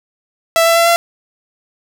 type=tone with pitch steps; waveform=sawtooth; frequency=662 / 668.5 / 675.1 / 681.8 Hz; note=E5 / E5 / E5 / F5; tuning=+7 / +24 / +41 / -42 cents; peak=-5 dBFS; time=0.56-0.96 s; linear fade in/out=0 ms; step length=100 ms; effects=none